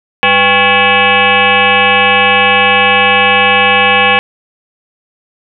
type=tone with frequency modulation; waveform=sine; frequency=1700 Hz; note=G#6; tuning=40 cents sharp; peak=-5 dBFS; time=0.23-4.19 s; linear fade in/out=0 ms; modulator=300 Hz; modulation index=4.1; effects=none